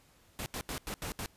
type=noise bursts at uneven times; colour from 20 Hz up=pink; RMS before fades=-38 dBFS; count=6; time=0.39-0.46 / 0.54-0.61 / 0.69-0.78 / 0.87-0.94 / 1.02-1.12 / 1.19-1.26 s; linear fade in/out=0 ms; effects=pink hiss -64 dBFS RMS until 1.36 s + resampled to 32000 Hz